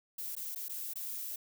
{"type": "noise with dropouts", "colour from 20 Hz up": "violet", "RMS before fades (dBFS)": -40, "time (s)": [0.18, 1.36], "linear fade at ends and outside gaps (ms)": 5, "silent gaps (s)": [[0.353, 0.365], [0.549, 0.558], [0.684, 0.694], [0.936, 0.956]], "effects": []}